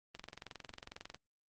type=click train; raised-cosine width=0.2 ms; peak=-28 dBFS; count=23; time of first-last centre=0.15-1.145 s; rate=22.1 Hz; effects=Opus 24 kbps